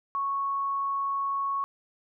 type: tone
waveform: sine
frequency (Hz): 1106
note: C#6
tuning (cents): -4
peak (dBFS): -26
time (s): 0.15-1.64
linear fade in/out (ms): 0
effects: none